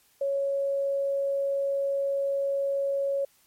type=tone; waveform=sine; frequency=554.4 Hz; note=C#5; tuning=in tune; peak=-24 dBFS; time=0.21-3.25 s; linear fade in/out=5 ms; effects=white hiss -63 dBFS RMS until 3.46 s + MP3 64 kbps